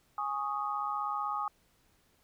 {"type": "chord", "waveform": "sine", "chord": "Ab suspended fourth", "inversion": "none", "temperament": "equal", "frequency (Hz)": [830.6, 1108.7, 1244.5], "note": ["Ab5", "Db6", "Eb6"], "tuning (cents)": [0, 0, 0], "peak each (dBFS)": [-36, -38, -34], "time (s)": [0.18, 1.48], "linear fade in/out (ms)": 2, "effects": ["pink hiss -69 dBFS RMS until 2.23 s"]}